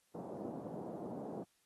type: band-pass noise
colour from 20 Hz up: pink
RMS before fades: -45 dBFS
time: 0.14-1.44 s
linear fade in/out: 10 ms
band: 170 to 730 Hz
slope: 24 dB/octave
effects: white hiss -75 dBFS RMS until 1.65 s + AAC 32 kbps